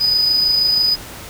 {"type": "tone with amplitude modulation", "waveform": "triangle", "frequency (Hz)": 4978, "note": "D#8", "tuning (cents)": 0, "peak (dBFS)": -9, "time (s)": [0, 0.96], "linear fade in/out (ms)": 20, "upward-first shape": "sine", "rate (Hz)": 26.2, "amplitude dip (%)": 40, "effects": ["tanh soft clip ceiling -6 dBFS", "pink hiss -34 dBFS RMS until 1.29 s"]}